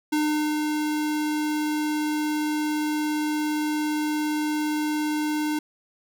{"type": "tone with ADSR envelope", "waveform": "square", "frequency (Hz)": 302.9, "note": "D#4", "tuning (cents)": -46, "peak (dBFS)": -21, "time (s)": [0.12, 5.59], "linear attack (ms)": 10, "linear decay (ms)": 430, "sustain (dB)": -3, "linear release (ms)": 4, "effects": []}